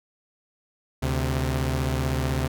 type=tone pair together; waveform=sawtooth; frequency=73.3 / 130.81 Hz; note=D2 / C3; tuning=-3 / 0 cents; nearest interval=minor seventh; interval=1003 cents; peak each=-22 dBFS; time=1.02-2.48 s; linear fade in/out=10 ms; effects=none